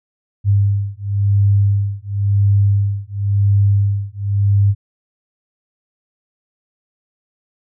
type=beating tone pair; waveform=sine; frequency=100 / 100.95 Hz; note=G2 / G#2; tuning=+35 / -49 cents; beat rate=0.95 Hz; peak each=-15 dBFS; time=0.44-4.75 s; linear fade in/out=50 ms; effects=none